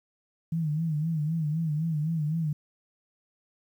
sine tone with vibrato, 157.2 Hz, D#3, 18 cents sharp, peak -25 dBFS, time 0.52-2.53 s, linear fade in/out 5 ms, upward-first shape sine, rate 3.9 Hz, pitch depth 100 cents each way, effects 10-bit

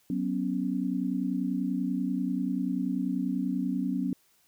sine chord, F# suspended fourth, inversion none, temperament equal with one note detuned, 186.82 / 246.9 / 277.2 Hz, F#3 / B3 / C#4, +17 / 0 / 0 cents, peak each -31 dBFS, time 0.1-4.13 s, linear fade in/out 2 ms, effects white hiss -66 dBFS RMS until 4.47 s

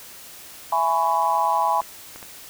sine chord, C# minor seventh, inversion first, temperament just, 665.2 / 831.5 / 997.9 / 1108.7 Hz, E5 / G#5 / B5 / C#6, +16 / +2 / +18 / 0 cents, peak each -27 / -22 / -21 / -27 dBFS, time 0.72-1.81 s, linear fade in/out 5 ms
clicks, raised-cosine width 0.5 ms, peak -24 dBFS, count 3, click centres 1.817 / 2.16 / 2.228 s
effects white hiss -42 dBFS RMS until 2.49 s

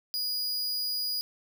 45% pulse tone, 4900 Hz, D#8, 27 cents flat, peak -28 dBFS, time 0.14-1.21 s, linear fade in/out 0 ms, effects none

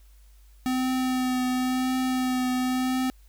square tone with vibrato, 255.4 Hz, C4, 42 cents flat, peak -24 dBFS, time 0.66-3.1 s, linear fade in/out 0 ms, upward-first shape triangle, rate 0.95 Hz, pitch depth 19 cents each way, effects added 50 Hz sine -50 dBFS peak until 3.28 s + white hiss -64 dBFS RMS until 3.28 s

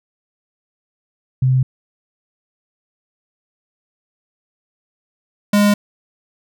sine / square tone pair in turn, 129.7 / 205.5 Hz, C3 / G#3, -15 / -18 cents, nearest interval minor sixth, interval 797 cents, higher second, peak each -11 dBFS, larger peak neither, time 1.42-1.63 / 5.53-5.74 s, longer neither, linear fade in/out 5 ms, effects none

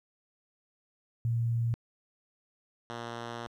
sine / 5% pulse tone pair in turn, 116.54 / 117.49 Hz, A#2 / A#2, 0 / +14 cents, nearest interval unison, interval 14 cents, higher second, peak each -26 dBFS, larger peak neither, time 1.25-1.74 / 2.9-3.47 s, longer second, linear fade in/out 0 ms, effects low-pass 5000 Hz 12 dB/octave + 11-bit

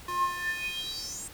square tone with high-pass filter sweep, 354.8 Hz, F4, 27 cents sharp, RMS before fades -33 dBFS, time 0.08-1.28 s, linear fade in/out 5 ms, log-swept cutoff 800 to 8300 Hz, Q 8.4, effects pink hiss -48 dBFS RMS until 1.33 s

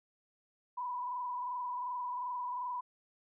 sine tone with frequency modulation, 987.8 Hz, B5, in tune, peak -35 dBFS, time 0.77-2.81 s, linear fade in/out 10 ms, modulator 22.7 Hz, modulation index 1.1, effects none

